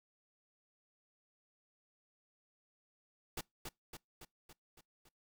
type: noise with echo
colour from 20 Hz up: pink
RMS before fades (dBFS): -41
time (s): 3.37-3.41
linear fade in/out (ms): 5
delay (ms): 280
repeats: 6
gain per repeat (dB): -4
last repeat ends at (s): 5.09
effects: noise-tail reverb RT60 0.2 s tail -26 dB re dry